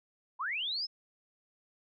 sine linear sweep, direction up, 906 to 5300 Hz, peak -32 dBFS, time 0.39-0.87 s, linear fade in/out 20 ms, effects none

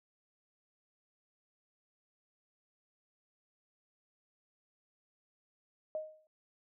sine tone with exponential decay, 622.3 Hz, D#5, in tune, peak -32 dBFS, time 5.95-6.27 s, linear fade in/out 1 ms, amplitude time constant 69 ms, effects none

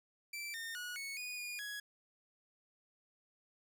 sawtooth tone with pitch steps, 2335 / 1824 / 1458 / 2210 / 2468 / 2439 / 1670 Hz, D7 / A#6 / F#6 / C#7 / D#7 / D#7 / G#6, -11 / -38 / -26 / -6 / -15 / -35 / +9 cents, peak -38 dBFS, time 0.33-1.8 s, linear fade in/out 5 ms, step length 210 ms, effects none

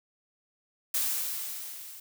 blue noise with level ramp, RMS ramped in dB -27 to -46 dBFS, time 0.94-2 s, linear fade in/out 5 ms, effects none

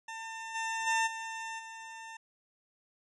20% pulse tone with level steps, 899 Hz, A5, 37 cents sharp, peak -35 / -28 / -22 / -33 / -39 dBFS, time 0.08-2.17 s, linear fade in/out 5 ms, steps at 0.54 / 0.86 / 1.06 / 1.58 s, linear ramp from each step 20 ms, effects resampled to 22050 Hz

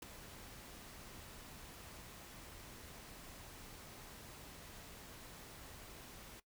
pink noise with ADSR envelope, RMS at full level -44 dBFS, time 0.02-6.4 s, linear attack 6 ms, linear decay 8 ms, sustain -10 dB, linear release 6 ms, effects noise-tail reverb RT60 0.1 s tail -18 dB re dry

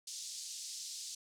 pink band-pass noise, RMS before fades -45 dBFS, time 0.07-1.15 s, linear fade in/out 5 ms, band 4500 to 8100 Hz, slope 24 dB/octave, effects none

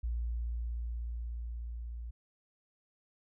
sine tone with level ramp, 58.27 Hz, A#1, in tune, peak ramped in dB -31 to -39 dBFS, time 0.03-2.11 s, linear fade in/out 10 ms, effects none

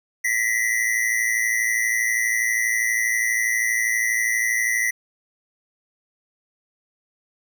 square tone pair together, 1923.6 / 2036 Hz, B6 / C7, -46 / -48 cents, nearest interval minor second, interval 98 cents, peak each -23 dBFS, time 0.24-4.91 s, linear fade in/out 10 ms, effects none

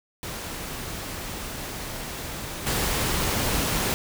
pink noise with level steps, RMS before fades -34 / -25 dBFS, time 0.23-3.94 s, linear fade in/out 0 ms, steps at 2.66 s, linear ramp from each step 10 ms, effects none

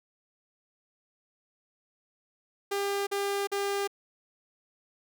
sawtooth tone bursts, 400 Hz, G4, 35 cents sharp, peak -24 dBFS, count 3, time 2.71-3.876 s, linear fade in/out 10 ms, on 360 ms, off 43 ms, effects none

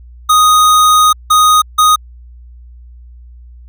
square tone bursts at uneven times, 1244.5 Hz, D#6, in tune, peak -6 dBFS, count 3, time 0.29-1.13 / 1.3-1.62 / 1.78-1.96 s, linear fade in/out 10 ms, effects added 60 Hz sine -33 dBFS peak until 3.68 s

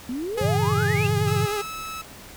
sine exponential sweep, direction up, 233.7 to 2818 Hz, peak -26 dBFS, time 0.09-1.07 s, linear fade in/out 2 ms
sawtooth tone with vibrato, 415.3 Hz, G#4, in tune, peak -21 dBFS, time 0.37-1.62 s, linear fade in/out 10 ms, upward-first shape triangle, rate 9.6 Hz, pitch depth 54 cents each way
sine chord, G diminished seventh, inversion none, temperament equal, 98 / 116.54 / 138.59 / 164.81 Hz, G2 / Bb2 / Db3 / Fb3, 0 / 0 / 0 / 0 cents, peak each -26 / -26 / -26 / -27 dBFS, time 0.41-1.46 s, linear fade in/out 5 ms
sawtooth tone, 1302 Hz, E6, 22 cents flat, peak -28 dBFS, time 1.27-2.02 s, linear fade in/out 10 ms
effects pink hiss -43 dBFS RMS until 2.36 s

